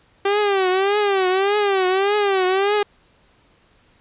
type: tone with vibrato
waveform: sawtooth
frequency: 392 Hz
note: G4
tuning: in tune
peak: -12 dBFS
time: 0.25-2.83 s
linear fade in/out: 5 ms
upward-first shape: triangle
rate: 1.7 Hz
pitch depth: 130 cents each way
effects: pink hiss -57 dBFS RMS until 4 s + resampled to 8000 Hz